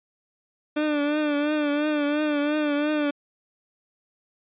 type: tone with vibrato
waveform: 30% pulse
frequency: 296.6 Hz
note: D4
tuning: 17 cents sharp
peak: -19 dBFS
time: 0.76-3.11 s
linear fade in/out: 10 ms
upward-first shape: triangle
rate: 2.9 Hz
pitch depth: 61 cents each way
effects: resampled to 8000 Hz